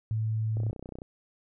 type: tone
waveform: sine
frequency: 110 Hz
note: A2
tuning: in tune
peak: -26 dBFS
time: 0.11-0.71 s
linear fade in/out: 0 ms
type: click train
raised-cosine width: 2 ms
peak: -27 dBFS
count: 15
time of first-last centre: 0.57-1.019 s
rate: 31.2 Hz
effects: none